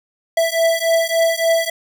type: beating tone pair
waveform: square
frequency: 659.3 / 662.8 Hz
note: E5 / E5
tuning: 0 / +9 cents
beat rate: 3.5 Hz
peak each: -18 dBFS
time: 0.37-1.7 s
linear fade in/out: 5 ms
effects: none